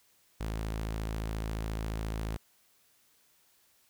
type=tone; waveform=sawtooth; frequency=54.3 Hz; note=A1; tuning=22 cents flat; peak=-29 dBFS; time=0.4-2.37 s; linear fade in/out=10 ms; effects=white hiss -67 dBFS RMS until 3.89 s